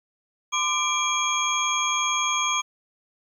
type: tone cluster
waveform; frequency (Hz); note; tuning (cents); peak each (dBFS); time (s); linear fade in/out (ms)
sine; 1029 / 1191 / 2357 / 3301 / 6500; C6 / D6 / D7 / G#7 / G#8; -29 / +24 / +6 / -11 / -38; -28; 0.52-2.62; 20
effects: 9-bit